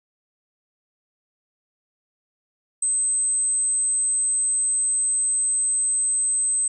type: tone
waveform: sine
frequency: 8210 Hz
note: C9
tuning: 34 cents flat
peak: -19 dBFS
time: 2.82-6.68 s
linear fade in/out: 5 ms
effects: none